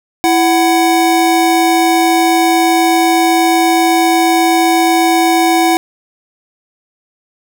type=tone pair together; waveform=square; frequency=332 / 745.3 Hz; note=E4 / F#5; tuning=+12 / +12 cents; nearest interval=octave + major second; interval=1400 cents; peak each=-12 dBFS; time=0.24-5.77 s; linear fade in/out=0 ms; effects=none